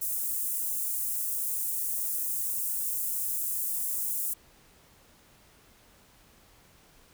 white high-pass noise, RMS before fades -31 dBFS, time 0.01-4.34 s, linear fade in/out 10 ms, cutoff 8400 Hz, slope 24 dB/octave, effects pink hiss -59 dBFS RMS until 7.13 s

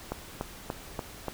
click train, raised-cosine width 1 ms, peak -17 dBFS, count 5, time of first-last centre 0.12-1.283 s, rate 3.44 Hz, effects pink hiss -46 dBFS RMS until 1.33 s

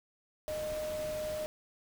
sine tone in noise, 614 Hz, D#5, 23 cents flat, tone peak -34 dBFS, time 0.48-1.46 s, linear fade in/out 0 ms, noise pink, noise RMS -45 dBFS, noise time 0.48-1.46 s, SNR +8 dB, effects none

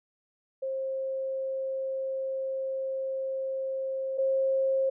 sine tone pair in turn, 532 / 534.1 Hz, C5 / C5, +29 / +36 cents, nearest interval unison, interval 7 cents, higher second, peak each -29 / -23 dBFS, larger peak second, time 0.62-4.18 / 4.18-4.9 s, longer first, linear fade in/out 10 ms, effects none

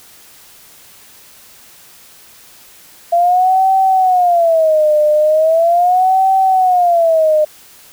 sine tone with vibrato, 680 Hz, F5, 46 cents flat, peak -8 dBFS, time 3.12-7.45 s, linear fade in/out 10 ms, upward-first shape sine, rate 0.39 Hz, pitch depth 210 cents each way, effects white hiss -42 dBFS RMS until 7.92 s

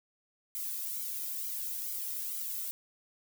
violet noise with flanger, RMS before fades -37 dBFS, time 0.55-2.71 s, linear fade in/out 0 ms, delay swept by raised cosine 1.1 to 1.79 ms, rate 2.2 Hz, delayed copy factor -0.85, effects none

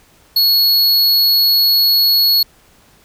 square tone, 4350 Hz, C#8, 33 cents flat, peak -10 dBFS, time 0.36-2.43 s, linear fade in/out 5 ms, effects pink hiss -50 dBFS RMS until 3.04 s

